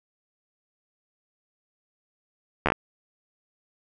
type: slowing click train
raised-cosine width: 0.5 ms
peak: -6 dBFS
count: 5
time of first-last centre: 2.66-2.721 s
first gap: 12 ms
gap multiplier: 1.16
effects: none